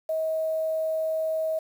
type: tone with quantisation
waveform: sine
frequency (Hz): 637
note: D#5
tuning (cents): +41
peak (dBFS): -24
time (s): 0.09-1.59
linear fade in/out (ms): 5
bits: 8
effects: none